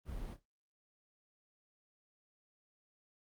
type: noise with echo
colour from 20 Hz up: brown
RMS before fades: -43 dBFS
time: 0.05-0.37 s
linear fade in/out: 50 ms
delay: 29 ms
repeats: 3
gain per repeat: -12 dB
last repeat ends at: 0.457 s
effects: Opus 32 kbps